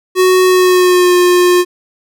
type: tone with pitch glide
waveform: square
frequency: 370 to 357.2 Hz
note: F#4 to F4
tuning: 0 to +39 cents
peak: -7 dBFS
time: 0.15-1.65 s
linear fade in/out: 50 ms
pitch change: -61 cents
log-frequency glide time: 0.44-1.16 s
effects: none